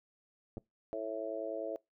clicks, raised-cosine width 2 ms, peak -30 dBFS, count 2, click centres 0.571 / 0.58 s
harmonic tone, 110 Hz, A2, in tune, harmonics 3 / 4 / 5 / 6, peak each -44 / -42 / -40 / -39 dBFS, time 0.93-1.76 s, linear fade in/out 0 ms
effects noise-tail reverb RT60 0.2 s tail -24 dB re dry

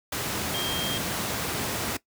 sine tone in noise, 3208 Hz, G7, 39 cents sharp, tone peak -28 dBFS, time 0.54-0.98 s, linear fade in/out 5 ms, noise pink, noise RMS -29 dBFS, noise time 0.12-1.97 s, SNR -2 dB, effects noise-tail reverb RT60 0.1 s tail -18 dB re dry + high-pass 100 Hz 12 dB/octave

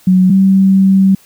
sine tone pair in turn, 185 / 192.43 Hz, F#3 / G3, 0 / -32 cents, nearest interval minor second, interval 68 cents, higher second, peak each -5 dBFS, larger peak neither, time 0.07-0.3 / 0.3-1.15 s, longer second, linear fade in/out 5 ms, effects white hiss -46 dBFS RMS until 1.25 s

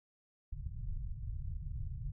pink low-pass noise, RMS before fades -40 dBFS, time 0.52-2.12 s, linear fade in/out 10 ms, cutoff 140 Hz, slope 48 dB/octave, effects none

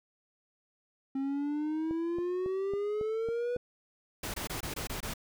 triangle exponential sweep, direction up, 267.5 to 493.9 Hz, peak -28 dBFS, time 1.15-3.57 s, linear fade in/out 5 ms
click train, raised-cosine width 2 ms, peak -28 dBFS, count 7, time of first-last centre 1.91-3.563 s, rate 3.63 Hz
pink noise bursts, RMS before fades -37 dBFS, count 7, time 4.23-5.138 s, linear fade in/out 5 ms, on 110 ms, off 23 ms
effects none

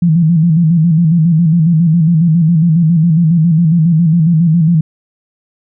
sine tone with vibrato, 164.81 Hz, E3, in tune, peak -6 dBFS, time 0.02-4.81 s, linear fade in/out 5 ms, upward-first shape square, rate 7.3 Hz, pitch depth 83 cents each way, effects none

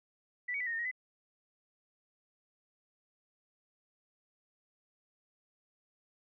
sine tone with pitch steps, 1971 / 2248 / 1984 / 1862 / 1824 / 1887 / 2013 Hz, B6 / C#7 / B6 / A#6 / A#6 / A#6 / B6, -4 / +24 / +7 / -2 / -38 / +21 / +33 cents, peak -33 dBFS, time 0.48-0.914 s, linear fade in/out 10 ms, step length 62 ms, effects none

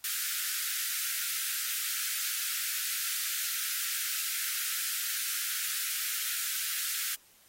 white high-pass noise, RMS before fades -33 dBFS, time 0.04-7.15 s, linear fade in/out 2 ms, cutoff 1300 Hz, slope 96 dB/octave, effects white hiss -61 dBFS RMS until 7.48 s + AAC 48 kbps

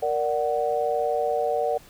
sine chord, Bb augmented, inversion none, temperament equal with one note detuned, 466.2 / 587.3 / 744.3 Hz, Bb4 / D5 / F#5, 0 / 0 / +10 cents, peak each -26 dBFS, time 0.02-1.78 s, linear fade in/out 10 ms, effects pink hiss -51 dBFS RMS until 1.89 s

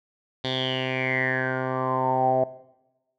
10% pulse tone with low-pass filter sweep, 129.9 Hz, C3, 12 cents flat, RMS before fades -25 dBFS, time 0.44-2.44 s, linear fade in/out 5 ms, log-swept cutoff 3800 to 670 Hz, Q 9.8, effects noise-tail reverb RT60 1.0 s tail -18 dB re dry

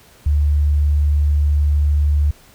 sine tone, 73.42 Hz, D2, in tune, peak -12 dBFS, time 0.26-2.31 s, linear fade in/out 5 ms, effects pink hiss -48 dBFS RMS until 2.54 s

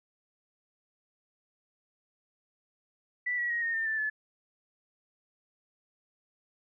sine tone with pitch steps, 1970 / 1927.2 / 1885.4 / 1844.5 / 1804.4 / 1765.2 / 1726.9 Hz, B6 / B6 / A#6 / A#6 / A6 / A6 / A6, -5 / -43 / +19 / -19 / +43 / +5 / -33 cents, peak -28 dBFS, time 3.26-4.1 s, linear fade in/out 10 ms, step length 120 ms, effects none

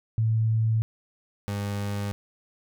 sine / 30% pulse tone pair in turn, 111.4 / 101.54 Hz, A2 / G#2, +22 / -39 cents, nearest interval major second, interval 161 cents, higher first, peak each -20 / -25 dBFS, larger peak first, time 0.18-0.82 / 1.48-2.12 s, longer neither, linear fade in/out 0 ms, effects none

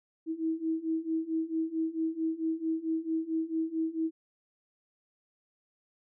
sine beating tone pair, 320.2 / 324.7 Hz, D#4 / E4, +50 / -26 cents, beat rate 4.5 Hz, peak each -33 / -31 dBFS, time 0.26-4.11 s, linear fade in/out 50 ms, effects none

